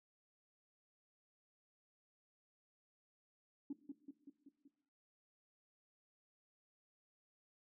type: tone with echo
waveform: sine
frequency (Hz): 282.6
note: C#4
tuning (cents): +34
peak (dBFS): -39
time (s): 3.7-3.73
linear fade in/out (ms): 5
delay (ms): 190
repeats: 5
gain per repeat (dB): -4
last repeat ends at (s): 4.68
effects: noise-tail reverb RT60 0.9 s tail -17 dB re dry + tanh soft clip ceiling -35 dBFS